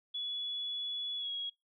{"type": "tone with pitch glide", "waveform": "sine", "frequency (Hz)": [3404, 3313], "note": ["G#7", "G#7"], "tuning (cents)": [42, -5], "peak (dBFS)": -35, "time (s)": [0.14, 1.5], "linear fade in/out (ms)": 10, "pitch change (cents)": -47, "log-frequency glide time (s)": [1.17, 1.3], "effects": ["noise-tail reverb RT60 0.2 s tail -25 dB re dry"]}